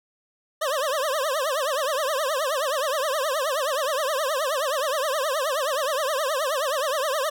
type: tone with vibrato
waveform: 25% pulse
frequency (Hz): 574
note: D5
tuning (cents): -40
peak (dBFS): -19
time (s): 0.61-7.3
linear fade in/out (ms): 10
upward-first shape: triangle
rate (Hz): 9.5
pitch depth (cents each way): 240
effects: none